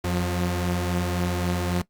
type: tone pair together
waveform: sawtooth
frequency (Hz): 87.31 / 178.39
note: F2 / F3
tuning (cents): 0 / +37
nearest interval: octave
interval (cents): 1237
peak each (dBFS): -22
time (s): 0.04-1.82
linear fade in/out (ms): 5
effects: noise-tail reverb RT60 0.1 s tail -19 dB re dry + Opus 48 kbps